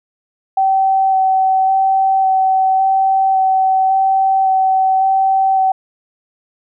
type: tone with vibrato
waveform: sine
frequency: 766 Hz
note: G5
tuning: 40 cents flat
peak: -10 dBFS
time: 0.57-5.72 s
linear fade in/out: 5 ms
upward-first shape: square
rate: 0.9 Hz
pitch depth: 9 cents each way
effects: none